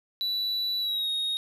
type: tone with pitch glide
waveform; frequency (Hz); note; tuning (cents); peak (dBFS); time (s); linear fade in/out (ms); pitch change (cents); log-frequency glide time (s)
triangle; 3951 to 3742; B7 to A#7; 0 to +6; -25; 0.21-1.37; 0; -94; 0.8-1.09
effects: none